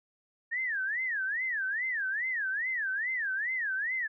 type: tone with vibrato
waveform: sine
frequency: 1778 Hz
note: A6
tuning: 18 cents sharp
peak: -29 dBFS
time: 0.51-4.08 s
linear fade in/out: 20 ms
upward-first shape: sine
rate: 2.4 Hz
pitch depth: 270 cents each way
effects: none